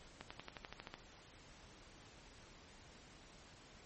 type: accelerating click train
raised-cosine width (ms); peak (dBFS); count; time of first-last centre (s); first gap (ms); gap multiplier
0.3; -30; 10; 0.21-0.94; 95; 0.96
effects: pink hiss -60 dBFS RMS until 3.85 s + MP3 32 kbps

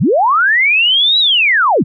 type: linear two-way sweep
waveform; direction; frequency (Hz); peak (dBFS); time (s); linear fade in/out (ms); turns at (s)
sine; up then down; 87.31 to 3951 to 87.31; -8; 0-1.84; 20; 1.19
effects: none

